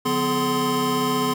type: tone cluster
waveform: square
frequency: 146.7 / 180.9 / 251.7 / 424.8 / 1038 Hz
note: D3 / F#3 / B3 / G#4 / C6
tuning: -2 / -39 / +33 / +39 / -14 cents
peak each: -33 / -34 / -25 / -27 / -25 dBFS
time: 0.05-1.34 s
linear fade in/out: 10 ms
effects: none